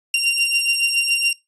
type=beating tone pair; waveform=sawtooth; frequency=2769 / 2776.1 Hz; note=F7 / F7; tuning=-15 / -11 cents; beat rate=7.1 Hz; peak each=-15 / -17 dBFS; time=0.14-1.33 s; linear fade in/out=2 ms; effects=noise-tail reverb RT60 0.2 s tail -21 dB re dry + resampled to 24000 Hz